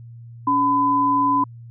sine tone pair together, 282 / 1006.5 Hz, C#4 / B5, +30 / +33 cents, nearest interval octave + minor seventh, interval 2203 cents, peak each -22 / -16 dBFS, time 0.47-1.44 s, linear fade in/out 5 ms, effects added 117 Hz sine -37 dBFS peak until 1.7 s

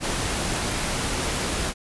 pink noise, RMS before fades -26 dBFS, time 0-1.74 s, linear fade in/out 50 ms, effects resampled to 24000 Hz

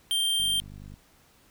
square tone, 3166 Hz, G7, 17 cents sharp, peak -24 dBFS, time 0.11-0.6 s, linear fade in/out 0 ms
click train, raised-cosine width 5 ms, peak -33 dBFS, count 28, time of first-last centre 0.4-0.94 s, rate 50 Hz
effects pink hiss -60 dBFS RMS until 1.5 s

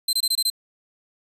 sawtooth tone bursts, 4105 Hz, C8, 34 cents flat, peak -16 dBFS, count 6, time 0.08-0.501 s, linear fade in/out 5 ms, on 51 ms, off 23 ms, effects resampled to 32000 Hz

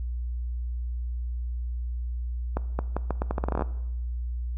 accelerating click train, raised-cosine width 1 ms, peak -13 dBFS, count 15, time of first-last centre 2.57-3.622 s, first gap 220 ms, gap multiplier 0.8, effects noise-tail reverb RT60 0.9 s tail -18 dB re dry + added 60 Hz sine -28 dBFS peak until 4.57 s

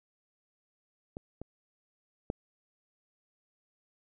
clicks, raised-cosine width 2 ms, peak -26 / -27 / -18 dBFS, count 3, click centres 1.169 / 1.416 / 2.301 s, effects none

